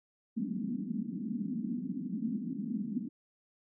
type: band-pass noise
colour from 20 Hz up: white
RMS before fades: -36 dBFS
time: 0.36-3.09 s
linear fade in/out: 10 ms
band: 190 to 250 Hz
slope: 48 dB/octave
effects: none